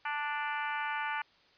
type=harmonic tone; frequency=293.9 Hz; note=D4; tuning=1 cent sharp; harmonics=3 / 4 / 5 / 6 / 7 / 8 / 9 / 10; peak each=-36 / -41 / -38 / -41 / -45 / -42 / -49 / -49 dBFS; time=0.05-1.22 s; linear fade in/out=5 ms; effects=white hiss -64 dBFS RMS until 1.57 s + resampled to 11025 Hz